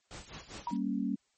pink noise with tremolo, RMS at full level -44 dBFS, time 0.11-0.71 s, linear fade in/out 0 ms, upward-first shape sine, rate 5 Hz, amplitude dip 90%
blue noise, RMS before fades -49 dBFS, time 0.13-0.77 s, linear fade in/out 5 ms
sine tone with exponential decay, 954 Hz, A#5, 40 cents sharp, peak -29 dBFS, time 0.67-0.82 s, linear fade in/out 2 ms, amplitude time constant 31 ms
sine chord, G diminished, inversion none, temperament equal, 196 / 233.1 / 277.2 Hz, G3 / Bb3 / Db4, 0 / 0 / 0 cents, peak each -34 dBFS, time 0.71-1.16 s, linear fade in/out 10 ms
effects white hiss -74 dBFS RMS until 1.37 s + MP3 32 kbps

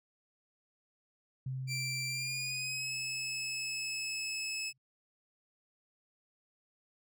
sine tone with exponential decay, 130.81 Hz, C3, in tune, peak -34 dBFS, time 1.46-4.78 s, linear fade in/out 5 ms, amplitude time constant 720 ms
20% pulse tone with pitch glide, 2351 to 2594 Hz, D7 to E7, +1 to -28 cents, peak -30 dBFS, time 1.67-4.73 s, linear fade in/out 50 ms, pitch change +171 cents, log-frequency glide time 2.07-2.94 s
effects none

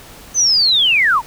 sine linear sweep, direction down, 6272 to 838 Hz, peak -10 dBFS, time 0.34-1.22 s, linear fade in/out 50 ms, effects pink hiss -39 dBFS RMS until 1.26 s

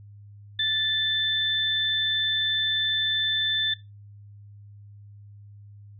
sine tone pair together, 1757 / 3534 Hz, A6 / A7, -3 / +7 cents, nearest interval octave, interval 1210 cents, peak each -29 / -22 dBFS, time 0.59-3.74 s, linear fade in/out 5 ms, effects noise-tail reverb RT60 0.2 s tail -17 dB re dry + added 102 Hz sine -44 dBFS peak until 5.99 s

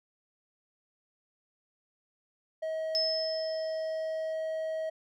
triangle tone, 637 Hz, D#5, 41 cents sharp, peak -29 dBFS, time 2.62-4.9 s, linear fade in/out 10 ms
sine tone with exponential decay, 5210 Hz, E8, 21 cents flat, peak -25 dBFS, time 2.95-4.33 s, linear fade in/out 0 ms, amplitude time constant 300 ms
effects none

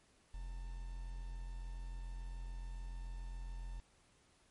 triangle tone with quantisation, 43.52 Hz, F1, 5 cents flat, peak -40 dBFS, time 0.34-3.8 s, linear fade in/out 0 ms, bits 10, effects pink hiss -70 dBFS RMS until 4.5 s + MP3 48 kbps

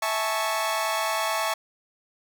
sawtooth chord, A major seventh, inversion second, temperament equal with one note detuned, 653.9 / 830.6 / 880 / 1108.7 Hz, E5 / G#5 / A5 / C#6, -14 / 0 / 0 / 0 cents, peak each -25 / -31 / -26 / -25 dBFS, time 0.02-1.54 s, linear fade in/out 5 ms, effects none

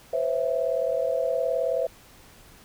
sine tone cluster, 501 / 540 / 660 Hz, B4 / C#5 / E5, +25 / -45 / +2 cents, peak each -27 dBFS, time 0.13-1.87 s, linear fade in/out 5 ms, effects pink hiss -52 dBFS RMS until 2.64 s

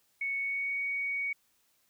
sine tone with pitch glide, 2217 to 2240 Hz, C#7 to C#7, 0 to +18 cents, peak -30 dBFS, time 0.21-1.33 s, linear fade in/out 5 ms, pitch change +18 cents, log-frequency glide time 0.36-0.8 s, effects white hiss -71 dBFS RMS until 1.89 s

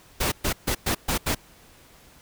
pink noise bursts at uneven times, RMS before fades -24 dBFS, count 6, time 0.2-0.32 / 0.44-0.53 / 0.67-0.75 / 0.86-0.95 / 1.08-1.18 / 1.26-1.35 s, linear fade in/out 10 ms, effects pink hiss -53 dBFS RMS until 2.21 s

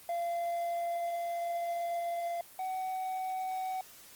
triangle tone pair in turn, 687 / 751.3 Hz, F5 / F#5, -29 / +26 cents, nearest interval major second, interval 155 cents, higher second, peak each -29 / -31 dBFS, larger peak first, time 0.09-2.41 / 2.59-3.81 s, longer first, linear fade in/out 2 ms, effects white hiss -54 dBFS RMS until 4.15 s + Opus 24 kbps

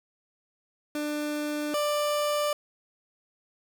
30% pulse tone pair in turn, 297.5 / 590.9 Hz, D4 / D5, +22 / +10 cents, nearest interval octave, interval 1188 cents, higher second, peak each -26 / -22 dBFS, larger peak second, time 0.95-1.74 / 1.74-2.53 s, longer neither, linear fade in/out 2 ms, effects none

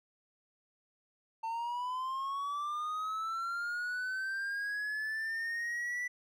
triangle linear sweep, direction up, 895 to 1975.5 Hz, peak -32 dBFS, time 1.43-6.08 s, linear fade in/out 10 ms, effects none

